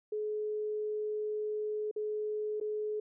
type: tone with dropouts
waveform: sine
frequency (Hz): 425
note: G#4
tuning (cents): +40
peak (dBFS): -32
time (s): 0.12-3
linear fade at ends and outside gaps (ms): 5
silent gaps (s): 1.913-1.961 / 2.601-2.611
effects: none